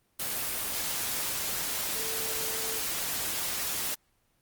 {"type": "tone in noise", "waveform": "sine", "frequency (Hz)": 444.7, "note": "A4", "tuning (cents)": 18, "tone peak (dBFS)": -41, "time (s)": [1.95, 2.8], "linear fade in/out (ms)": 10, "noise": "white", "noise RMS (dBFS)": -32, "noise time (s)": [0.19, 3.95], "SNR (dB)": -12, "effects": ["pink hiss -71 dBFS RMS until 4.41 s", "Opus 24 kbps"]}